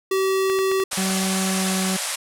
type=tone; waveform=square; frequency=383.2 Hz; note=G4; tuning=39 cents flat; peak=-19 dBFS; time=0.11-0.84 s; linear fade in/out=5 ms
type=clicks; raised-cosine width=0.3 ms; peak=-16 dBFS; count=8; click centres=0.499 / 0.589 / 0.716 / 0.801 / 0.931 / 0.975 / 1.105 / 1.236 s
type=band-pass noise; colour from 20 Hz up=white; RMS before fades=-27 dBFS; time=0.91-2.16 s; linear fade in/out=10 ms; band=530 to 11000 Hz; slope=48 dB/octave
type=tone with pitch glide; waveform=40% pulse; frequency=190 to 188.58 Hz; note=F#3 to F#3; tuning=+46 to +33 cents; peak=-21 dBFS; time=0.97-1.97 s; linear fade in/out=10 ms; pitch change=-13 cents; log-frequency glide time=1.43-1.83 s
effects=none